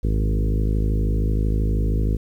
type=harmonic tone with a mistuned harmonic; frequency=52.9 Hz; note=G#1; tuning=33 cents sharp; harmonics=1 / 2 / 3 / 4 / 5 / 6 / 7 / 8 / 9; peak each=-19 / -25 / -29 / -31 / -33 / -35 / -36 / -37 / -38 dBFS; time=0.03-2.17 s; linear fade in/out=10 ms; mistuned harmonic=2; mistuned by=-23 cents; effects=9-bit